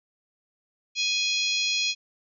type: harmonic tone with a mistuned harmonic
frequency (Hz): 833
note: G#5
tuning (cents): +5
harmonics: 3 / 4 / 5 / 6 / 7 / 8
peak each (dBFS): -28 / -29 / -28 / -34 / -35 / -36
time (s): 0.95-1.95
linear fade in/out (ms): 50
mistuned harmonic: 7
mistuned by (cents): -56
effects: none